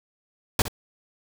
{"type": "noise with echo", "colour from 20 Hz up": "pink", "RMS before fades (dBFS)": -19, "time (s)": [0.59, 0.62], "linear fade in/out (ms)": 2, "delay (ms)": 62, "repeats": 1, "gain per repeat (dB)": -13, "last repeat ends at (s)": 0.682, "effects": []}